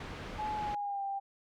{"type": "low-pass noise", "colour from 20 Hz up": "pink", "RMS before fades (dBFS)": -43, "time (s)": [0, 0.75], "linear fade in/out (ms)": 5, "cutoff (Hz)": 3000, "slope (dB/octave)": 12}
{"type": "tone with pitch glide", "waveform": "sine", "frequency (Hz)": [852, 790.4], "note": ["G#5", "G5"], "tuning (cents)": [44, 14], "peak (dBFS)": -33, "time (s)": [0.38, 1.2], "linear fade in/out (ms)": 20, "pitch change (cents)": -130, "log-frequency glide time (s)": [0.54, 1.03]}
{"effects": []}